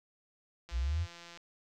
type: click train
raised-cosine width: 0.2 ms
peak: -33 dBFS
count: 118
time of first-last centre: 0.69-1.374 s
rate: 171 Hz
type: exponential sweep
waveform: sine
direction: up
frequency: 55.7 to 90.9 Hz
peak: -29 dBFS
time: 0.71-1.07 s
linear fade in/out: 50 ms
effects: none